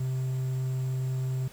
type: tone with quantisation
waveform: triangle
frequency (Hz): 130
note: C3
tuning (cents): -11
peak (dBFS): -25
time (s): 0-1.48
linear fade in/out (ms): 5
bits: 9
effects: pink hiss -52 dBFS RMS until 1.52 s